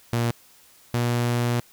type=tone pair in turn; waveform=sawtooth; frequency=118 / 119.99 Hz; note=A#2 / B2; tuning=+22 / -50 cents; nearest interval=unison; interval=28 cents; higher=second; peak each=-17 dBFS; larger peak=neither; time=0.13-0.31 / 0.94-1.6 s; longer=second; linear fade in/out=0 ms; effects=white hiss -54 dBFS RMS until 1.72 s